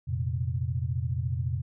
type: chord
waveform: sine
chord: F suspended fourth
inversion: none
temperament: equal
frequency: 87.31 / 116.54 / 130.81 Hz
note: F2 / Bb2 / C3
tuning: 0 / 0 / 0 cents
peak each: -31 dBFS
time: 0.07-1.62 s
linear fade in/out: 20 ms
effects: none